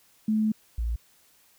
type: tone pair in turn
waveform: sine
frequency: 216.4 / 57.32 Hz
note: A3 / A#1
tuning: -29 / -28 cents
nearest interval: octave + major seventh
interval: 2299 cents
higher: first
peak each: -21 / -25 dBFS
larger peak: first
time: 0.28-0.52 / 0.78-0.96 s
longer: first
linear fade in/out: 5 ms
effects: white hiss -61 dBFS RMS until 1.58 s